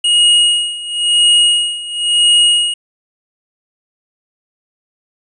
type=tone with tremolo; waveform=square; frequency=2879 Hz; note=F#7; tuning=48 cents flat; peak=-7 dBFS; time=0.04-2.74 s; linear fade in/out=5 ms; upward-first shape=sine; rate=0.97 Hz; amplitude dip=85%; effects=resampled to 22050 Hz